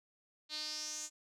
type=tone with band-pass filter sweep; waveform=sawtooth; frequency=304.6 Hz; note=D#4; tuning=37 cents flat; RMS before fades=-42 dBFS; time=0.49-1.1 s; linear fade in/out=50 ms; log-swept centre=4100 to 7100 Hz; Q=5.4; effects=none